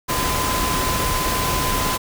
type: tone in noise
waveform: sine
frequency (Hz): 1020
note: C6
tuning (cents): -44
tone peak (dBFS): -24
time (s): 0.08-1.98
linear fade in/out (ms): 20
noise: pink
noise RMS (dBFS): -22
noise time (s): 0.08-1.98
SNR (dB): -5
effects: none